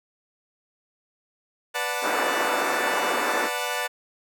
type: chord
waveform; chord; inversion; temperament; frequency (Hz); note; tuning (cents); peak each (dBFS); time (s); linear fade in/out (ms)
15% pulse; B minor seventh; none; equal with one note detuned; 493.9 / 587.3 / 734.5 / 880; B4 / D5 / F#5 / A5; 0 / 0 / -13 / 0; -25; 1.74-3.88; 20
type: band-pass noise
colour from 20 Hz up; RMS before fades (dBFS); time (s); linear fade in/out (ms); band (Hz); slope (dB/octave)
white; -27; 2.01-3.5; 50; 270 to 1600; 24
effects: none